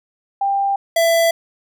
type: tone pair in turn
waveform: sine / square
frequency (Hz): 793 / 666.8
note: G5 / E5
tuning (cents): +20 / +20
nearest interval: minor third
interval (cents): 300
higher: first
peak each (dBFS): -15 / -13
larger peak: second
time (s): 0.41-0.76 / 0.96-1.31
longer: neither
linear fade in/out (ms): 5
effects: none